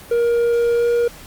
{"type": "tone with pitch glide", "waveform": "triangle", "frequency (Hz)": [471.5, 474.5], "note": ["A#4", "A#4"], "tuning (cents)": [20, 31], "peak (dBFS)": -12, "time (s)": [0.11, 1.08], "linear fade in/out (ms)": 5, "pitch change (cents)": 11, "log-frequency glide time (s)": [0.75, 0.89], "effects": ["pink hiss -40 dBFS RMS until 1.26 s", "Opus 48 kbps"]}